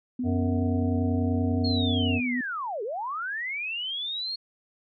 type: tone with vibrato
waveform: sine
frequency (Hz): 247.1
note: B3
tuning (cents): +1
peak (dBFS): -26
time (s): 0.19-2.41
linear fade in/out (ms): 5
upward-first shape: triangle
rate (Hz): 7.4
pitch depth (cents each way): 32
type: harmonic tone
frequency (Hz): 92.5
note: F#2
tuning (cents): 0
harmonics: 1 / 3 / 5 / 7 / 8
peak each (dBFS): -26 / -31 / -35 / -38 / -40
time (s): 0.23-2.21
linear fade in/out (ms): 50
type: linear two-way sweep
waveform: sine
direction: down then up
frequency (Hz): 4338 to 389.3 to 4338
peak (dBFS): -29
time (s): 1.64-4.36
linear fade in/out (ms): 10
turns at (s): 2.83
effects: none